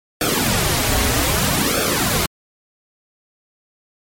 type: noise with flanger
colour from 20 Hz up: pink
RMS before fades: -18 dBFS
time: 0.21-2.26 s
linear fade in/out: 2 ms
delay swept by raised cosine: 1 to 6 ms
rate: 0.63 Hz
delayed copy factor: -0.9
effects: MP3 64 kbps